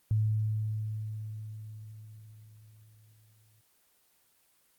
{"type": "tone with exponential decay", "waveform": "sine", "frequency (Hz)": 108.1, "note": "A2", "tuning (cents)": -30, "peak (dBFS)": -23, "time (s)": [0.11, 3.61], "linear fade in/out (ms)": 0, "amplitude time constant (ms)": 760, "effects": ["white hiss -68 dBFS RMS until 4.78 s", "Opus 24 kbps"]}